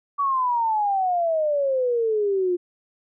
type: exponential sweep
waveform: sine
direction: down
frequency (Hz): 1146 to 349.2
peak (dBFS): -19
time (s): 0.18-2.57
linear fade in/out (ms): 20
effects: none